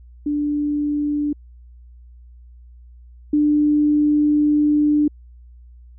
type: tone pair in turn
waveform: sine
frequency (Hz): 293.7 / 297.1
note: D4 / D4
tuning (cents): 0 / +20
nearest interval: unison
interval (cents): 20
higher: second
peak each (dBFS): -18 / -13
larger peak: second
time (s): 0.26-1.33 / 3.33-5.08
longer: second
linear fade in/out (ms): 5
effects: added 60 Hz sine -41 dBFS peak until 5.98 s